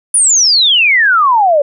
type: exponential sweep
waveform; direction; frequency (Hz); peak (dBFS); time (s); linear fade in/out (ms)
sine; down; 9956 to 554.4; -6; 0.14-1.62; 5
effects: none